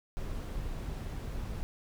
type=noise; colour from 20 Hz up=brown; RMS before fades=-37 dBFS; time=0.17-1.63 s; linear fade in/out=0 ms; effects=none